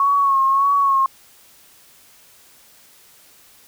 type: tone with vibrato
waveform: sine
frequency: 1101 Hz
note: C#6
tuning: 12 cents flat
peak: -13 dBFS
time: 0-1.06 s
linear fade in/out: 2 ms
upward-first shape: sine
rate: 1.7 Hz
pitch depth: 43 cents each way
effects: white hiss -50 dBFS RMS until 3.67 s